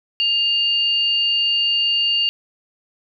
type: tone pair together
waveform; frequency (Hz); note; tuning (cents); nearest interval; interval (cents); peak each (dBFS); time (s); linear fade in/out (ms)
sine; 2814 / 4529; F7 / C#8; +12 / +36; minor sixth; 824; -16 / -24; 0.2-2.29; 0
effects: none